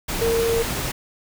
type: tone in noise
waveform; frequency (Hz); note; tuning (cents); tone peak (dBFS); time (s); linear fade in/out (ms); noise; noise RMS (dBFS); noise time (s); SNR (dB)
sine; 460; A#4; -23; -18; 0.21-0.63; 10; pink; -26; 0.08-0.92; +5
effects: none